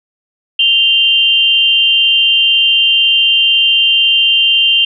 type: tone pair together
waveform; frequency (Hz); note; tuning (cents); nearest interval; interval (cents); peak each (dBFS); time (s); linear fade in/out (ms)
sine; 2794 / 3136; F7 / G7; 0 / 0; major second; 200; -10; 0.59-4.85; 5
effects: none